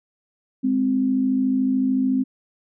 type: tone pair together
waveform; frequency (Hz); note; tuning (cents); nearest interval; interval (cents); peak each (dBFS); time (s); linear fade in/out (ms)
sine; 207.3 / 261; G#3 / C4; -3 / -4; major third; 399; -25 / -18; 0.63-2.24; 20
effects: none